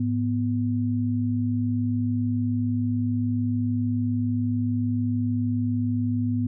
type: tone pair together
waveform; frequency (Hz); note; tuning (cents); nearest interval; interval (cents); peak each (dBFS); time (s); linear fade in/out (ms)
sine; 106.24 / 246.9; G#2 / B3; +40 / 0; octave + minor third; 1460; -25 / -24; 0-6.47; 5
effects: none